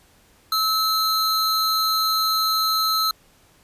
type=tone pair together; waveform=square; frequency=1300 / 4127 Hz; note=E6 / C8; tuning=-24 / -25 cents; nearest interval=octave + minor sixth; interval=1999 cents; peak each=-22 dBFS; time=0.52-3.11 s; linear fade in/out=2 ms; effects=pink hiss -56 dBFS RMS until 3.63 s + resampled to 32000 Hz